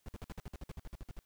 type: noise bursts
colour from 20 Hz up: brown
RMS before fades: -43 dBFS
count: 15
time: 0.06-1.19 s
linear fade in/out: 0 ms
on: 24 ms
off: 55 ms
effects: white hiss -75 dBFS RMS until 1.25 s